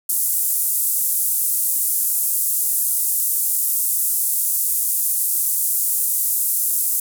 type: band-pass noise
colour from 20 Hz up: pink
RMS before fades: -20 dBFS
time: 0.09-7 s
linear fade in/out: 5 ms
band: 9400 to 16000 Hz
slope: 24 dB/octave
effects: none